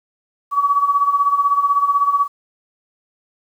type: tone with tremolo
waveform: sine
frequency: 1137 Hz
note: C#6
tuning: 44 cents sharp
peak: -10 dBFS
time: 0.51-2.28 s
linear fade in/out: 50 ms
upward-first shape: sine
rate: 16 Hz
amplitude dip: 70%
effects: 8-bit